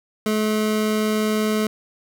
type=tone; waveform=25% pulse; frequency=214.9 Hz; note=A3; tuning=41 cents flat; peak=-15 dBFS; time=0.26-1.67 s; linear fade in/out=2 ms; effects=none